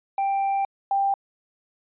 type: tone pair in turn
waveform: triangle / sine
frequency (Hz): 787 / 790.1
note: G5 / G5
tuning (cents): +7 / +13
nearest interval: unison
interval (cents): 6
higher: second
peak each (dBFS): -19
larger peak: neither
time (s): 0.18-0.65 / 0.91-1.14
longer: first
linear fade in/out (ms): 2
effects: resampled to 8000 Hz